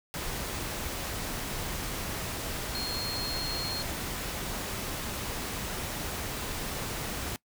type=tone in noise; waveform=sine; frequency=4254 Hz; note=C8; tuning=28 cents sharp; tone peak=-33 dBFS; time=2.75-3.82 s; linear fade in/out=0 ms; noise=pink; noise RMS=-35 dBFS; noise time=0.14-7.36 s; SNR=-1 dB; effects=noise-tail reverb RT60 0.1 s tail -22 dB re dry